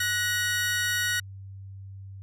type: tone pair together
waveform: sawtooth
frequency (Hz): 1471.9 / 1892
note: F#6 / A#6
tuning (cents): -9 / +25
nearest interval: major third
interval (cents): 434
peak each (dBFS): -24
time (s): 0-1.2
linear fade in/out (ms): 5
effects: added 97 Hz sine -39 dBFS peak until 2.22 s + resampled to 32000 Hz